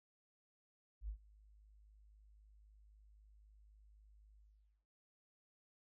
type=tone with ADSR envelope; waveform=sine; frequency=51.91 Hz; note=G#1; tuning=in tune; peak=-39 dBFS; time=1.01-4.86 s; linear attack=74 ms; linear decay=88 ms; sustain=-23 dB; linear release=480 ms; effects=none